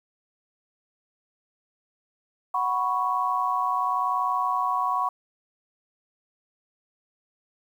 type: chord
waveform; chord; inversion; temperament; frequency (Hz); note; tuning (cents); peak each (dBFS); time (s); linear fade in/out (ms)
sine; F# suspended fourth; none; equal; 740 / 987.8 / 1108.7; F#5 / B5 / C#6; 0 / 0 / 0; -29 / -27 / -25; 2.54-5.09; 5
effects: 9-bit